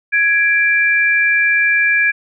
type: tone pair together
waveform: sine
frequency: 1663.8 / 2353 Hz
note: G#6 / D7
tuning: +3 / +3 cents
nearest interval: tritone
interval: 600 cents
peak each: -13 / -14 dBFS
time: 0.12-2.12 s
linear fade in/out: 20 ms
effects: none